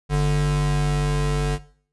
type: tone pair together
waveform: square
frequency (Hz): 49.03 / 146.83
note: G1 / D3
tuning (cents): +1 / 0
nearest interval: octave + perfect fifth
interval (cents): 1899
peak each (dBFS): -22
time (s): 0.09-1.59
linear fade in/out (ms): 50
effects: noise-tail reverb RT60 0.5 s tail -18 dB re dry + resampled to 24000 Hz